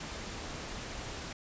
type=noise; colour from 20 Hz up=pink; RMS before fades=-41 dBFS; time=0-1.33 s; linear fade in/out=5 ms; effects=resampled to 16000 Hz